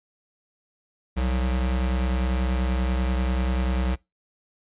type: tone pair together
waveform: square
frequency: 63.68 / 180.8 Hz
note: C2 / F#3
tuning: -46 / -40 cents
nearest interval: octave + tritone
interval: 1806 cents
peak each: -23 / -32 dBFS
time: 1.16-3.96 s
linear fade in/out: 20 ms
effects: noise-tail reverb RT60 0.2 s tail -22 dB re dry + resampled to 8000 Hz